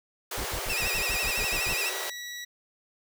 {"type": "high-pass noise", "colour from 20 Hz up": "pink", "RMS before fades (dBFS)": -34, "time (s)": [0.31, 2.1], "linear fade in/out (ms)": 5, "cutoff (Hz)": 360, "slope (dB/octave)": 96}
{"type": "noise bursts", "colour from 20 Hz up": "brown", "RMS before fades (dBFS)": -35, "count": 10, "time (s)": [0.37, 1.74], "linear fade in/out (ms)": 10, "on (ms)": 83, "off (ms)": 60}
{"type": "tone with vibrato", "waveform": "sawtooth", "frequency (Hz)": 2561, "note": "D#7", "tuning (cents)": 49, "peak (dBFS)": -25, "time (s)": [0.69, 1.9], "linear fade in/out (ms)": 10, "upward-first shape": "sine", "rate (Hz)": 12, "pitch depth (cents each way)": 100}
{"type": "tone with pitch glide", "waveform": "20% pulse", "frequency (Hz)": [1900, 1937.7], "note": ["A#6", "B6"], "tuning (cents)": [33, -33], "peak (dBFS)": -31, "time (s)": [0.76, 2.45], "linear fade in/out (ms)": 10, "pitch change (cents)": 34, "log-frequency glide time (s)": [1.15, 2.01]}
{"effects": []}